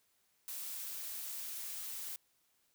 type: noise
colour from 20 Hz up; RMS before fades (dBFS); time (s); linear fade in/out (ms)
blue; -43; 0.48-2.16; 0
effects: white hiss -75 dBFS RMS until 2.74 s